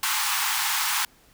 pink high-pass noise, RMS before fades -25 dBFS, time 0.03-1.05 s, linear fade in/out 2 ms, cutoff 810 Hz, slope 96 dB/octave, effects pink hiss -57 dBFS RMS until 1.33 s

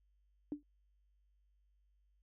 sine tone with exponential decay, 293.2 Hz, D4, 3 cents flat, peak -33 dBFS, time 0.52-0.63 s, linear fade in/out 1 ms, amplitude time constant 23 ms, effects added 50 Hz sine -70 dBFS peak until 2.22 s

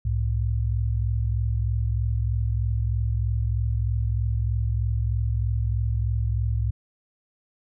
sine tone pair together, 65.11 / 108.3 Hz, C2 / A2, -8 / -27 cents, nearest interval major sixth, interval 881 cents, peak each -24 / -24 dBFS, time 0.05-6.71 s, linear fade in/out 5 ms, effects none

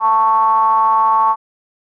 triangle ring-modulated tone, 110 Hz, A2, in tune, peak -5 dBFS, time 0-1.36 s, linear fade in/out 50 ms, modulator 997 Hz, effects none

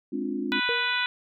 sine chord, D half-diminished seventh, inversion second, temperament just, 211.4 / 264.3 / 293.7 / 352.4 Hz, Ab3 / C4 / D4 / F4, +31 / +18 / 0 / +16 cents, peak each -34 / -31 / -32 / -34 dBFS, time 0.12-0.6 s, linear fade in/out 10 ms
harmonic tone, 493.9 Hz, B4, in tune, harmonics 2 / 3 / 4 / 5 / 6 / 7 / 8, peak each -33 / -28 / -33 / -30 / -35 / -32 / -35 dBFS, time 0.52-1.06 s, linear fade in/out 0 ms
sine tone with exponential decay, 472.9 Hz, A#4, 25 cents sharp, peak -25 dBFS, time 0.69-1.04 s, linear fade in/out 0 ms, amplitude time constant 76 ms
effects none

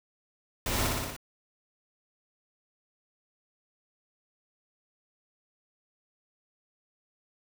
pink noise with echo, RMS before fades -31 dBFS, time 0.66-0.87 s, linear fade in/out 2 ms, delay 59 ms, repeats 5, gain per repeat -2 dB, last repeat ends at 1.165 s, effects none

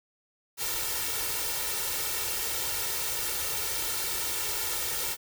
white noise with comb filter, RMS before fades -31 dBFS, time 0.57-5.17 s, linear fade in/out 50 ms, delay 2.2 ms, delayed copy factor +0.75, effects none

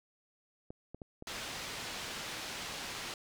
clicks, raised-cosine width 2 ms, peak -31 dBFS, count 4, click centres 0.705 / 0.946 / 1.018 / 1.224 s
white low-pass noise, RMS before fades -42 dBFS, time 1.27-3.14 s, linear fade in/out 2 ms, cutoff 4700 Hz, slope 12 dB/octave
effects none

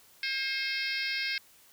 harmonic tone with a mistuned harmonic, 535 Hz, C5, 38 cents sharp, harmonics 3 / 4 / 5 / 6 / 7 / 8 / 9 / 10, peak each -37 / -34 / -38 / -42 / -41 / -40 / -38 / -41 dBFS, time 0.23-1.38 s, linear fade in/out 2 ms, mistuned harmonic 5, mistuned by -47 cents, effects white hiss -59 dBFS RMS until 1.72 s

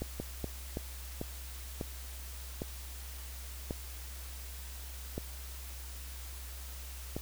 slowing click train, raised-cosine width 2 ms, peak -22 dBFS, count 10, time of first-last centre 0.02-7.165 s, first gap 180 ms, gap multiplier 1.35, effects added 64 Hz sine -43 dBFS peak until 7.21 s + white hiss -49 dBFS RMS until 7.21 s

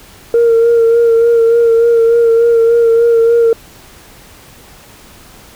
sine tone with vibrato, 462.9 Hz, A#4, 12 cents flat, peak -4 dBFS, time 0.34-3.53 s, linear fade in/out 2 ms, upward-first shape sine, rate 3.4 Hz, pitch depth 26 cents each way, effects tanh soft clip ceiling -3 dBFS + pink hiss -39 dBFS RMS until 5.55 s

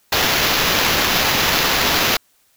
white noise with sample-and-hold, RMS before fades -17 dBFS, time 0.12-2.17 s, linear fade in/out 5 ms, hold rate 8820 Hz, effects white hiss -59 dBFS RMS until 2.56 s

